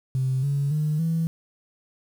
sine tone with pitch steps, 130.81 / 141.01 / 152.01 / 163.86 Hz, C3 / C#3 / D#3 / E3, 0 / +30 / -40 / -10 cents, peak -20 dBFS, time 0.15-1.27 s, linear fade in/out 0 ms, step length 280 ms, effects tanh soft clip ceiling -16 dBFS + 8-bit

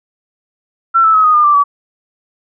sine tone with pitch steps, 1351 / 1314.1 / 1278.1 / 1243.2 / 1209.2 / 1176.1 / 1144 Hz, E6 / E6 / D#6 / D#6 / D#6 / D6 / D6, +42 / -6 / +46 / -2 / -50 / +2 / -46 cents, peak -6 dBFS, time 0.94-1.64 s, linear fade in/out 20 ms, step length 100 ms, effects none

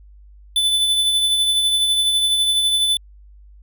square tone with tremolo, 3500 Hz, A7, 10 cents flat, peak -14 dBFS, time 0.56-2.97 s, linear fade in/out 2 ms, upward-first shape triangle, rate 12 Hz, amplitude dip 40%, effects added 50 Hz sine -42 dBFS peak until 3.62 s

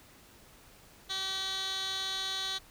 15% pulse tone with band-pass filter, 383.5 Hz, G4, 38 cents flat, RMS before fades -35 dBFS, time 1.09-2.59 s, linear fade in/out 20 ms, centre 3800 Hz, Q 2.7, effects pink hiss -57 dBFS RMS until 2.7 s

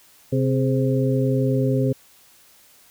harmonic tone with a mistuned harmonic, 130.81 Hz, C3, in tune, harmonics 1 / 2 / 3 / 4, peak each -20 / -23 / -25 / -26 dBFS, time 0.32-1.93 s, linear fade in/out 10 ms, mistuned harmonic 3, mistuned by +96 cents, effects white hiss -53 dBFS RMS until 2.9 s

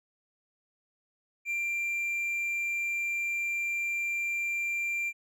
triangle tone, 2371 Hz, D7, 16 cents sharp, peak -27 dBFS, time 1.45-5.13 s, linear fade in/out 50 ms, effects none

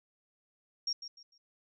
sine tone with echo, 5570 Hz, F8, 5 cents flat, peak -30 dBFS, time 0.87-0.93 s, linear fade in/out 5 ms, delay 150 ms, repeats 3, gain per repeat -11 dB, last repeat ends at 1.38 s, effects none

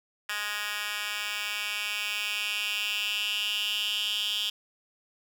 10% pulse tone with high-pass filter sweep, 207.7 Hz, G#3, in tune, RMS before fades -31 dBFS, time 0.29-4.5 s, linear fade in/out 5 ms, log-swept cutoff 1900 to 3200 Hz, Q 5.2, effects none

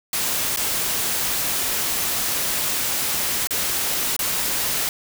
white noise with dropouts, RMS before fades -23 dBFS, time 0.13-4.89 s, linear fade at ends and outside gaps 2 ms, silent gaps 0.562-0.572 / 3.472-3.507 / 4.165-4.191 s, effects none

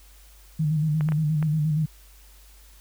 sine tone with vibrato, 153.7 Hz, D#3, 21 cents flat, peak -20 dBFS, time 0.59-1.86 s, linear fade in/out 10 ms, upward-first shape square, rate 8.5 Hz, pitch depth 47 cents each way
clicks, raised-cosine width 0.5 ms, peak -20 dBFS, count 4, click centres 1.009 / 1.088 / 1.121 / 1.427 s
effects added 50 Hz sine -49 dBFS peak until 2.8 s + white hiss -55 dBFS RMS until 2.8 s

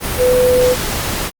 sine tone in noise, 501 Hz, B4, 25 cents sharp, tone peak -9 dBFS, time 0.17-0.76 s, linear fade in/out 50 ms, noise pink, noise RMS -20 dBFS, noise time 0-1.31 s, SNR +8 dB, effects Opus 32 kbps

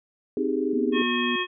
sine chord, Ab major seventh, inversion first, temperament equal, 261.6 / 311.1 / 392 / 415.3 Hz, C4 / Eb4 / G4 / Ab4, 0 / 0 / 0 / 0 cents, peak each -28 dBFS, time 0.37-1.02 s, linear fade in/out 2 ms
sine tone, 243.7 Hz, B3, 23 cents flat, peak -26 dBFS, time 0.73-1.36 s, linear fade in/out 5 ms
harmonic tone, 362.4 Hz, F#4, 36 cents flat, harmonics 1 / 3 / 5 / 7 / 9, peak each -30 / -30 / -30 / -30 / -30 dBFS, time 0.92-1.47 s, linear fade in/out 50 ms
effects none

